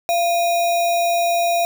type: tone with sample-and-hold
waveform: sine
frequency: 687 Hz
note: F5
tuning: 29 cents flat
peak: -15 dBFS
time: 0.09-1.65 s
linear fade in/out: 0 ms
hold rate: 3150 Hz
effects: none